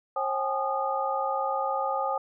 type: tone cluster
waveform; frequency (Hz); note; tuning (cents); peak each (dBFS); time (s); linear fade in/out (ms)
sine; 538 / 785 / 845 / 1228; C5 / G5 / G#5 / D#6; +48 / +2 / +30 / -23; -31; 0.16-2.18; 5
effects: none